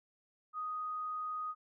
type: tone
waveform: sine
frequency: 1246 Hz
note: D#6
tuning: 2 cents sharp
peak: -36 dBFS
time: 0.53-1.55 s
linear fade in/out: 50 ms
effects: none